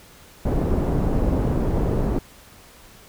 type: low-pass noise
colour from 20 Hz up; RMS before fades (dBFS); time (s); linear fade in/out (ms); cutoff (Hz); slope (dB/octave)
pink; -21; 0.45-2.19; 5; 520; 12
effects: pink hiss -48 dBFS RMS until 3.08 s